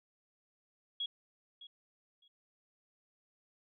sine tone with echo, 3322 Hz, G#7, in tune, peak -34 dBFS, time 1-1.06 s, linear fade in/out 5 ms, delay 610 ms, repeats 2, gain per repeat -15 dB, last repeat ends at 2.28 s, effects none

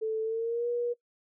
sine tone with pitch glide, 440 to 479.8 Hz, A4 to A#4, 0 to +50 cents, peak -27 dBFS, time 0.01-0.94 s, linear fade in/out 20 ms, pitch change +150 cents, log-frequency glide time 0.22-0.68 s, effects noise-tail reverb RT60 0.1 s tail -20 dB re dry

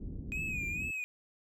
pink low-pass noise, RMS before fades -41 dBFS, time 0-0.91 s, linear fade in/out 5 ms, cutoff 300 Hz, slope 24 dB/octave
triangle tone with vibrato, 2489 Hz, D#7, in tune, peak -33 dBFS, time 0.32-1.04 s, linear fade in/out 0 ms, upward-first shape sine, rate 2.2 Hz, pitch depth 79 cents each way
effects none

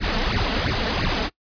pink noise with flanger, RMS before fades -22 dBFS, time 0-1.3 s, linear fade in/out 50 ms, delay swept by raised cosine 0.44 to 4.64 ms, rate 2.9 Hz, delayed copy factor +1, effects noise-tail reverb RT60 0.1 s tail -22 dB re dry + resampled to 11025 Hz

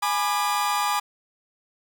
40% pulse chord, G# diminished, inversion none, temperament equal with one note detuned, 830.6 / 987.8 / 1198 Hz, G#5 / B5 / D6, 0 / 0 / +34 cents, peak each -25 / -27 / -25 dBFS, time 0.02-1 s, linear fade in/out 10 ms, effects none

